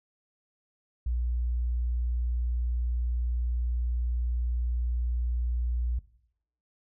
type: tone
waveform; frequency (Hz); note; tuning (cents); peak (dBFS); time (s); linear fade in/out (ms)
sine; 60; B1; -49; -26; 1.06-5.99; 5
effects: noise-tail reverb RT60 0.7 s tail -17 dB re dry